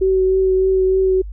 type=tone with vibrato; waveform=sine; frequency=378 Hz; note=F#4; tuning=37 cents sharp; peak=-12 dBFS; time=0.01-1.22 s; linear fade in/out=10 ms; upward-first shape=triangle; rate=3.3 Hz; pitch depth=17 cents each way; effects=added 50 Hz sine -27 dBFS peak until 1.32 s